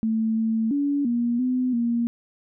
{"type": "tone with pitch steps", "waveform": "sine", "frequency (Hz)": [222, 223.3, 284.8, 237.8, 253.2, 235.3], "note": ["A3", "A3", "C#4", "A#3", "B3", "A#3"], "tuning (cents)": [16, 26, 47, 35, 43, 16], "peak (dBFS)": -20, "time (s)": [0.03, 2.07], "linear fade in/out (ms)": 0, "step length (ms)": 340, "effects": []}